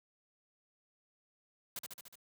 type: noise with echo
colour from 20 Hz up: white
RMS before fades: -41 dBFS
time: 1.76-1.79 s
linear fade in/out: 2 ms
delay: 73 ms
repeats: 5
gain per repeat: -3 dB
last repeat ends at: 2.155 s
effects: high-pass 80 Hz 12 dB/octave